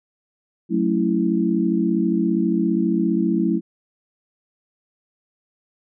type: chord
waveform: sine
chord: F# minor seventh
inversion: none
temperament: equal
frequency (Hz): 185 / 220 / 277.2 / 329.6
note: F#3 / A3 / C#4 / E4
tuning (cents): 0 / 0 / 0 / 0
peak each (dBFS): -22 / -22 / -26 / -21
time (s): 0.69-3.61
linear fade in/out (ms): 50
effects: none